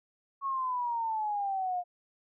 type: exponential sweep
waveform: sine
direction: down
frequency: 1108.7 to 705 Hz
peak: -29 dBFS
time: 0.41-1.84 s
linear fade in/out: 50 ms
effects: none